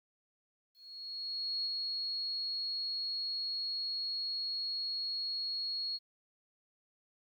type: tone with ADSR envelope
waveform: sine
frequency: 4318 Hz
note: C#8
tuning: 46 cents flat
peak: -32 dBFS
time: 0.74-5.99 s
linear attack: 910 ms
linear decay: 30 ms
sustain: -2 dB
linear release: 38 ms
effects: 12-bit